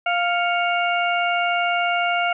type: harmonic tone with a mistuned harmonic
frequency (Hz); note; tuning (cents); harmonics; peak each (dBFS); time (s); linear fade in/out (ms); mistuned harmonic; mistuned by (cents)
698.5; F5; 0; 1 / 2 / 3 / 4; -21 / -24 / -26 / -27; 0.06-2.33; 5; 3; +96
effects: none